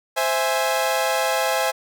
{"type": "chord", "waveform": "sawtooth", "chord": "C augmented", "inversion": "none", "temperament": "equal", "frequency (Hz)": [523.3, 659.3, 830.6], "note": ["C5", "E5", "G#5"], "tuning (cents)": [0, 0, 0], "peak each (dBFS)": -20, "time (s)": [0.16, 1.72], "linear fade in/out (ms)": 20, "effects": []}